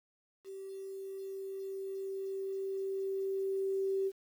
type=tone with level ramp; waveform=sine; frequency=387.3 Hz; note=G4; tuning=21 cents flat; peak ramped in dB=-42 to -29 dBFS; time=0.44-4.12 s; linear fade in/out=50 ms; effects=10-bit